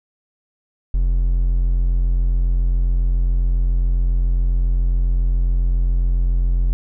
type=tone; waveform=triangle; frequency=43.65 Hz; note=F1; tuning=in tune; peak=-12 dBFS; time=0.94-6.73 s; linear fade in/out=0 ms; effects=none